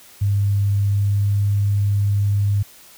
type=tone with pitch glide; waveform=sine; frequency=100.6 to 101.3 Hz; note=G2 to G#2; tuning=+45 to -43 cents; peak=-15 dBFS; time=0.21-2.63 s; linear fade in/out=10 ms; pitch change=+12 cents; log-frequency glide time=0.86-1.28 s; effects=white hiss -46 dBFS RMS until 2.97 s